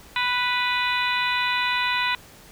harmonic tone with a mistuned harmonic, 493.9 Hz, B4, in tune, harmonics 2 / 3 / 4 / 5 / 6 / 7 / 8, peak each -26 / -29 / -28 / -27 / -33 / -32 / -31 dBFS, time 0.16-2.15 s, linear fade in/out 2 ms, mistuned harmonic 7, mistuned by +27 cents, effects pink hiss -48 dBFS RMS until 2.51 s

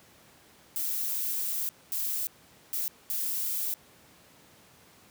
violet noise bursts at uneven times, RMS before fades -31 dBFS, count 4, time 0.76-1.69 / 1.92-2.27 / 2.73-2.88 / 3.1-3.74 s, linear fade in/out 0 ms, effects pink hiss -57 dBFS RMS until 5.1 s + high-pass 100 Hz 12 dB/octave

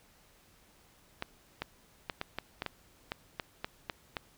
clicks, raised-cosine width 0.3 ms, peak -18 dBFS, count 12, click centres 1.224 / 1.62 / 2.098 / 2.214 / 2.386 / 2.621 / 2.663 / 3.119 / 3.398 / 3.645 / 3.898 / 4.168 s, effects pink hiss -63 dBFS RMS until 4.37 s

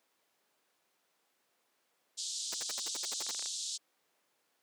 white band-pass noise, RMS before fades -39 dBFS, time 2.17-3.78 s, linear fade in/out 20 ms, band 3500 to 8000 Hz, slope 48 dB/octave
pink noise bursts, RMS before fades -40 dBFS, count 10, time 2.52-3.309 s, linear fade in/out 5 ms, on 24 ms, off 61 ms
clicks, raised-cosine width 0.2 ms, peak -27 dBFS, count 7, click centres 3.223 / 3.266 / 3.309 / 3.348 / 3.394 / 3.425 / 3.459 s
effects pink hiss -75 dBFS RMS until 4.62 s + high-pass 400 Hz 12 dB/octave

